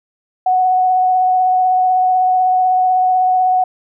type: tone with vibrato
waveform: sine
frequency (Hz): 740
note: F#5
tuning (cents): 0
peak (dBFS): -10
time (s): 0.46-3.64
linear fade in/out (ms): 5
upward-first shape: sine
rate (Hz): 16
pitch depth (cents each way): 14
effects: none